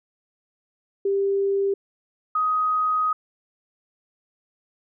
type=tone pair in turn; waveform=sine; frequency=395.1 / 1254.4 Hz; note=G4 / D#6; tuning=+14 / +14 cents; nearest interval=octave + minor sixth; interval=2000 cents; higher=second; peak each=-19 dBFS; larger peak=neither; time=1.05-1.74 / 2.35-3.13 s; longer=second; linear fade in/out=5 ms; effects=none